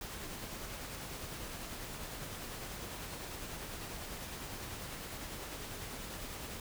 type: noise with tremolo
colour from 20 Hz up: pink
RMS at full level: -43 dBFS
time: 0.01-6.6 s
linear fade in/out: 2 ms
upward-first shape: sine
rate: 10 Hz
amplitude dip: 25%
effects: none